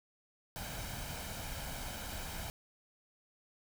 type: noise with comb filter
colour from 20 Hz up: pink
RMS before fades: -42 dBFS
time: 0.56-2.5 s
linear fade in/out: 0 ms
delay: 1.3 ms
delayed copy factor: +0.55
effects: none